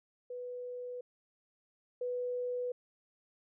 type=tone pair in turn; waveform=sine; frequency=493.9 / 493.9 Hz; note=B4 / B4; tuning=0 / 0 cents; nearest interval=unison; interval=0 cents; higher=neither; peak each=-39 / -33 dBFS; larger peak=second; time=0.3-1.01 / 2.01-2.72 s; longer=neither; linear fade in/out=5 ms; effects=none